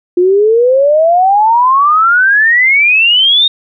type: exponential sweep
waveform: sine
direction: up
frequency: 349.2 to 3729 Hz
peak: -5 dBFS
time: 0.17-3.48 s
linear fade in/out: 5 ms
effects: none